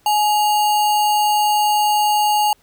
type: tone with sample-and-hold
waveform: sine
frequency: 840 Hz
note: G#5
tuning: 19 cents sharp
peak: -13 dBFS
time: 0.06-2.53 s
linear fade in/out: 2 ms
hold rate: 3675 Hz
effects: pink hiss -57 dBFS RMS until 2.62 s